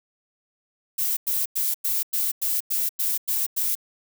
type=noise bursts; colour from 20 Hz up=violet; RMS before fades=-24 dBFS; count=10; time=0.98-3.753 s; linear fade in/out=10 ms; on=190 ms; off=97 ms; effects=none